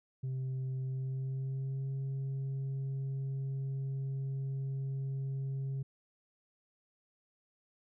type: tone with pitch glide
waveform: sine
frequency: 130.81 to 135.34 Hz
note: C3 to C#3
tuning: 0 to -41 cents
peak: -31 dBFS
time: 0.23-5.83 s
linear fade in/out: 10 ms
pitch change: +59 cents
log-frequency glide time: 0.82-1.91 s
effects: tanh soft clip ceiling -33 dBFS